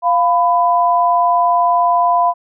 sine tone pair together, 698.5 / 998.8 Hz, F5 / B5, 0 / +19 cents, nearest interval tritone, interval 619 cents, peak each -13 dBFS, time 0.02-2.34 s, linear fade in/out 50 ms, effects none

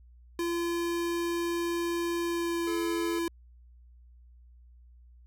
square tone with pitch glide, 341.9 to 337.2 Hz, F4 to E4, -37 to +39 cents, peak -29 dBFS, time 0.39-3.28 s, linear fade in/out 2 ms, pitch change -24 cents, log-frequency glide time 2.26-2.86 s
square tone, 430.7 Hz, A4, 37 cents flat, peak -37 dBFS, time 2.67-3.19 s, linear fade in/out 5 ms
effects added 60 Hz sine -52 dBFS peak until 5.26 s

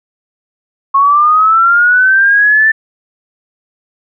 sine linear sweep, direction up, 1089 to 1780 Hz, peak -5 dBFS, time 0.94-2.72 s, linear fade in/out 10 ms, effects none

